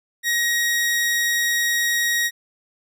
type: tone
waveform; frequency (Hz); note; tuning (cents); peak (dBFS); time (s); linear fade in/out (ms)
sawtooth; 1889; A#6; +22; -15; 0.23-2.31; 50
effects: none